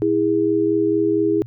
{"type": "tone pair together", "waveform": "sine", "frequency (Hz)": [324.9, 409.3], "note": ["E4", "G#4"], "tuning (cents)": [-25, -25], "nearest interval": "major third", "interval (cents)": 400, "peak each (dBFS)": -18, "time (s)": [0.02, 1.42], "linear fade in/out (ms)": 0, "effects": ["added 117 Hz sine -33 dBFS peak until 1.46 s"]}